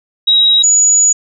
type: tone pair in turn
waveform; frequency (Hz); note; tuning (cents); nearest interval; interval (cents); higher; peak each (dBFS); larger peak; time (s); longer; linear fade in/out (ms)
sine; 3828 / 6862; A#7 / A8; +45 / -44; minor seventh; 1011; second; -6; neither; 0.27-0.63 / 0.63-1.13; second; 10
effects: none